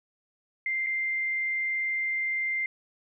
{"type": "tone with dropouts", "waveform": "sine", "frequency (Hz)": 2093, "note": "C7", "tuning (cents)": 0, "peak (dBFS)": -26, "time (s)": [0.66, 2.66], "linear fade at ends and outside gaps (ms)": 2, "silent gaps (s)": [0.864, 0.868], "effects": []}